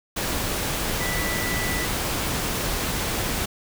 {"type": "tone in noise", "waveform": "sine", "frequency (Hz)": 1975.5, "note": "B6", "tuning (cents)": 0, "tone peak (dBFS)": -29, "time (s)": [1, 1.86], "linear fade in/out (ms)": 10, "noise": "pink", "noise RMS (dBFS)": -26, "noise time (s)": [0.16, 3.46], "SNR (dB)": -6, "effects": []}